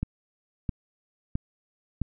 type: click train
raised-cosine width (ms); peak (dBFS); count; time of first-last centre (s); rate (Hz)
5; -15; 4; 0.03-2.017; 1.51
effects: none